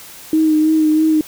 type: tone with vibrato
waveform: sine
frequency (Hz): 311.9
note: D#4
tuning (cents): +4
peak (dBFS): -10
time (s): 0.33-1.21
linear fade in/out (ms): 2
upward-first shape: sine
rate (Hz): 3.1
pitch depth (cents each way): 26
effects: white hiss -37 dBFS RMS until 1.27 s